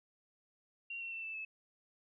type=tone with pitch steps; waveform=sine; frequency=2756 / 2718 / 2681 / 2644 / 2607 Hz; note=F7 / F7 / E7 / E7 / E7; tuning=-24 / -48 / +29 / +5 / -20 cents; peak=-40 dBFS; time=0.9-1.45 s; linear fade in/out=5 ms; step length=110 ms; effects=none